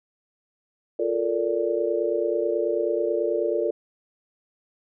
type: chord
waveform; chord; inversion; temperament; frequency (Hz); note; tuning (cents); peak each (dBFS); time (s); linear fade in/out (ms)
sine; Bb major seventh; second; just; 349.6 / 437 / 466.2 / 582.7; F4 / A4 / Bb4 / D5; +2 / -12 / 0 / -14; -27; 0.99-3.71; 5
effects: none